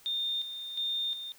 sine tone with tremolo, 3633 Hz, A#7, 45 cents flat, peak -29 dBFS, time 0.06-1.32 s, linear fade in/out 0 ms, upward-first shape square, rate 1.4 Hz, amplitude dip 60%, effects white hiss -58 dBFS RMS until 1.38 s

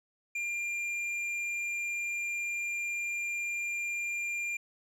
sine tone with hard clipping, 2394 Hz, D7, 33 cents sharp, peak -33 dBFS, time 0.35-4.57 s, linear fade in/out 5 ms, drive 6 dB, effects none

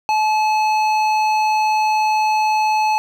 sine tone with hard clipping, 861 Hz, A5, 38 cents flat, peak -16 dBFS, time 0.09-2.98 s, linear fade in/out 0 ms, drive 11 dB, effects none

